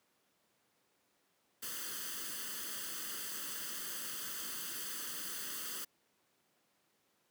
white noise with comb filter, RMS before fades -42 dBFS, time 1.62-5.85 s, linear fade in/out 10 ms, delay 0.64 ms, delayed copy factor +0.75, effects pink hiss -75 dBFS RMS until 7.3 s + high-pass 200 Hz 12 dB/octave

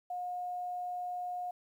sine tone, 718 Hz, F5, 48 cents sharp, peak -35 dBFS, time 0.1-1.51 s, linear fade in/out 5 ms, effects 11-bit

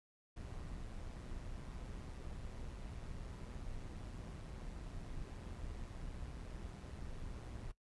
brown noise with amplitude modulation, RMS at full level -45 dBFS, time 0.36-7.72 s, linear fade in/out 10 ms, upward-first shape sine, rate 124 Hz, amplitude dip 45%, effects noise-tail reverb RT60 0.1 s tail -17 dB re dry + resampled to 24000 Hz

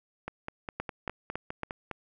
two click trains, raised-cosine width 0.5 ms, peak -17 / -20 dBFS, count 4 / 9, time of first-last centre 0.8-1.633 / 0.28-1.913 s, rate 3.6 / 4.9 Hz, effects none

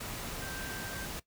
sine tone in noise, 1568 Hz, G6, in tune, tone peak -43 dBFS, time 0.41-1.06 s, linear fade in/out 10 ms, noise pink, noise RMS -40 dBFS, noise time 0-1.2 s, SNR -6 dB, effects noise-tail reverb RT60 0.1 s tail -17 dB re dry

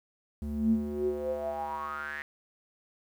square tone with band-pass filter sweep, 73.42 Hz, D2, in tune, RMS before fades -32 dBFS, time 0.42-2.22 s, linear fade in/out 0 ms, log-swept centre 150 to 1900 Hz, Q 9.4, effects 10-bit

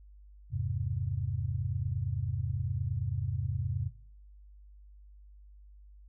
sine chord, E augmented, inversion none, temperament equal with one note detuned, 82.41 / 101.4 / 130.81 Hz, E2 / G#2 / B#2, 0 / -41 / 0 cents, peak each -36 / -33 / -34 dBFS, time 0.5-3.91 s, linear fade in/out 50 ms, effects noise-tail reverb RT60 0.7 s tail -24 dB re dry + added 50 Hz sine -51 dBFS peak until 6.08 s

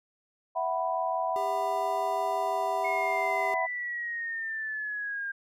sine chord, E suspended second, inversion none, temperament equal with one note detuned, 659.3 / 745.1 / 987.8 Hz, E5 / F#5 / B5, 0 / +12 / 0 cents, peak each -31 dBFS, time 0.55-3.67 s, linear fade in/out 20 ms
square tone with pitch glide, 399.4 to 396.6 Hz, G4 to G4, +32 to +20 cents, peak -37 dBFS, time 1.36-3.54 s, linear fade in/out 0 ms, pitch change -12 cents, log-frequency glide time 2.29-2.81 s
sine linear sweep, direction down, 2176 to 1600 Hz, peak -31 dBFS, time 2.84-5.32 s, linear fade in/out 10 ms
effects none

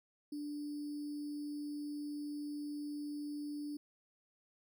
sine tone with sample-and-hold, 293.7 Hz, D4, in tune, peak -39 dBFS, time 0.32-3.77 s, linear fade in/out 5 ms, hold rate 4900 Hz, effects none

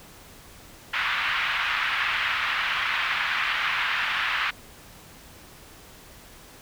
pink band-pass noise, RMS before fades -26 dBFS, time 0.93-4.51 s, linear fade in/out 10 ms, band 1200 to 3000 Hz, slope 24 dB/octave, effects pink hiss -48 dBFS RMS until 6.61 s

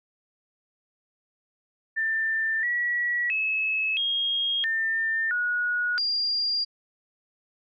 sine tone with pitch steps, 1785 / 1930 / 2588 / 3256 / 1799 / 1455 / 4791 Hz, A6 / B6 / E7 / G#7 / A6 / F#6 / D8, +24 / -40 / -32 / -35 / +38 / -29 / +34 cents, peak -23 dBFS, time 1.96-6.65 s, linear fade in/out 20 ms, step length 670 ms, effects none

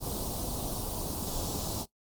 pink band-stop noise, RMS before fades -34 dBFS, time 0-1.86 s, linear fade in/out 50 ms, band 970 to 3900 Hz, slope 24 dB/octave, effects noise-tail reverb RT60 0.1 s tail -17 dB re dry + Opus 32 kbps

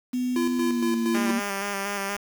sine tone with pitch glide, 250.1 to 232 Hz, B3 to A#3, +22 to -8 cents, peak -23 dBFS, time 0.13-1.4 s, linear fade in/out 10 ms, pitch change -130 cents, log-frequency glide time 0.58-0.96 s
square tone with tremolo, 340 Hz, F4, 46 cents flat, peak -25 dBFS, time 0.36-1.31 s, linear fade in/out 2 ms, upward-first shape square, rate 4.3 Hz, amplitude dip 55%
5% pulse tone with vibrato, 199.7 Hz, G3, 32 cents sharp, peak -16 dBFS, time 1.14-2.17 s, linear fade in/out 10 ms, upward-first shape square, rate 4.2 Hz, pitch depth 23 cents each way
effects 7-bit

